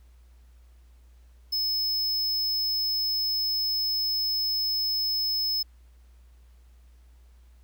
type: tone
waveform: square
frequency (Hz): 5200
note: E8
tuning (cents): -24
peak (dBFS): -25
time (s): 1.52-5.63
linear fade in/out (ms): 10
effects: added 60 Hz sine -51 dBFS peak until 7.63 s + pink hiss -68 dBFS RMS until 7.63 s